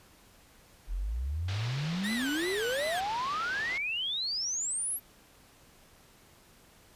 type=exponential sweep; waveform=sine; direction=up; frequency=39.57 to 11890 Hz; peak=-30 dBFS; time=0.87-5 s; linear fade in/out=50 ms
type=low-pass noise; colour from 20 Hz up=white; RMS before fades=-42 dBFS; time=1.48-3.78 s; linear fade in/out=5 ms; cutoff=4500 Hz; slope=24 dB/octave
type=tone with vibrato; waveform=30% pulse; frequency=1725 Hz; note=A6; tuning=35 cents flat; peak=-31 dBFS; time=2.03-3.01 s; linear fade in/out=20 ms; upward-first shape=sine; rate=2.7 Hz; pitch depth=270 cents each way
effects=pink hiss -59 dBFS RMS until 6.95 s + resampled to 32000 Hz